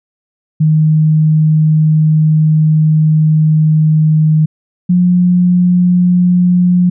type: tone pair in turn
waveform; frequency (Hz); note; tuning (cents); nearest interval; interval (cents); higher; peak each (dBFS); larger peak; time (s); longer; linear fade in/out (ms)
sine; 155.56 / 178.5; D#3 / F3; 0 / +38; major second; 238; second; -6; neither; 0.6-4.46 / 4.89-6.9; first; 10
effects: none